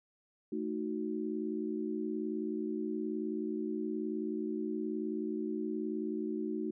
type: chord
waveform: sine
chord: D# diminished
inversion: second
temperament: equal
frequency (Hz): 220 / 311.1 / 370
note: A3 / D#4 / F#4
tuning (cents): 0 / 0 / 0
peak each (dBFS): -38 / -37 / -38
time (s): 0.52-6.71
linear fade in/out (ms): 5
effects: none